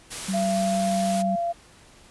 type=noise; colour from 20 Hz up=white; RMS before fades=-33 dBFS; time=0.1-1.23 s; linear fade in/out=20 ms
type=tone; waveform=sine; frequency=191.3 Hz; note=G3; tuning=42 cents flat; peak=-24 dBFS; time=0.28-1.36 s; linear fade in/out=10 ms
type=tone with pitch glide; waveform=sine; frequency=679 to 685.7 Hz; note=F5 to F5; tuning=-49 to -32 cents; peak=-23 dBFS; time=0.33-1.53 s; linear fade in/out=20 ms; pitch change=+17 cents; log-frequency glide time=0.54-0.9 s
effects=pink hiss -52 dBFS RMS until 2.1 s + resampled to 24000 Hz